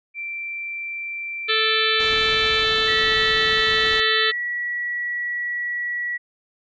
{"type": "tone with pitch glide", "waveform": "sine", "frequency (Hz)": [2349, 2334], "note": ["D7", "D7"], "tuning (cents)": [0, -11], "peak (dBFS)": -27, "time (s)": [0.14, 2.65], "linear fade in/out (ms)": 50, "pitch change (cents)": -11, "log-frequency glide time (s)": [1.84, 2.08]}
{"type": "harmonic tone", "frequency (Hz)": 440, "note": "A4", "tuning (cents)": 0, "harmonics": [1, 3, 4, 5, 6, 7, 8, 9, 10], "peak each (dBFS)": [-26, -26, -24, -33, -29, -26, -24, -25, -34], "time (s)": [1.48, 4.32], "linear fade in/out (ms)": 20}
{"type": "noise", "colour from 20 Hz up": "pink", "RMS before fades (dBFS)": -34, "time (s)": [2, 4], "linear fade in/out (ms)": 0}
{"type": "tone", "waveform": "sine", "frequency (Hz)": 1935, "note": "B6", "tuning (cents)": -36, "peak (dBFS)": -23, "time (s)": [2.87, 6.18], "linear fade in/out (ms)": 20}
{"effects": ["resampled to 16000 Hz"]}